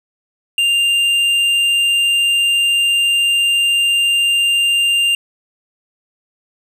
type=tone with tanh clipping; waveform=sine; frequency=2794 Hz; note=F7; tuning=in tune; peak=-13 dBFS; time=0.58-5.15 s; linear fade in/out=2 ms; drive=8 dB; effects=none